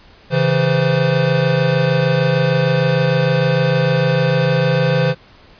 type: tone cluster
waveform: square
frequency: 135.9 / 162.5 / 514 Hz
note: C#3 / E3 / C5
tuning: -34 / -24 / -31 cents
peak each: -18 dBFS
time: 0.3-5.15 s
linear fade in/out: 50 ms
effects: pink hiss -46 dBFS RMS until 5.59 s + resampled to 11025 Hz